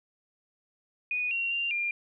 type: tone with pitch steps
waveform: sine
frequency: 2473 / 2748 / 2780 / 2400 Hz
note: D#7 / F7 / F7 / D7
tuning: -11 / -29 / -9 / +37 cents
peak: -27 dBFS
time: 1.11-1.91 s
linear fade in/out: 2 ms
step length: 200 ms
effects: none